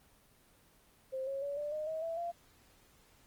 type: tone with pitch steps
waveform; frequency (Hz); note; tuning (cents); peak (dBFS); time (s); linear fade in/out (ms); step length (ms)
sine; 526 / 546.4 / 567.7 / 589.7 / 612.6 / 636.5 / 661.2 / 686.9; C5 / C#5 / C#5 / D5 / D#5 / D#5 / E5 / F5; +9 / -25 / +41 / +7 / -27 / +39 / +5 / -29; -35; 1.12-2.32; 20; 150
effects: pink hiss -65 dBFS RMS until 3.26 s + Opus 24 kbps